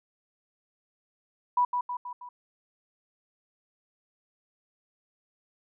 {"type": "tone with echo", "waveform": "sine", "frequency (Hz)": 982, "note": "B5", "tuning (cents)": -10, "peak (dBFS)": -20, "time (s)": [1.57, 1.65], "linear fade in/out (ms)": 5, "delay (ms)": 160, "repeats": 4, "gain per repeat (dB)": -5, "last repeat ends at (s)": 2.29, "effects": []}